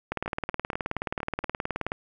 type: two click trains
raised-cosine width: 0.5 ms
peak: -20 / -13 dBFS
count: 6 / 35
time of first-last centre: 0.26-1.439 / 0.12-1.919 s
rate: 4.24 / 18.9 Hz
effects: none